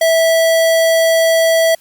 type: tone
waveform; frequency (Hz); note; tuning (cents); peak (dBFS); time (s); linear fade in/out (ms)
square; 655; E5; -11; -10; 0.01-1.75; 5
effects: white hiss -50 dBFS RMS until 1.8 s + Opus 48 kbps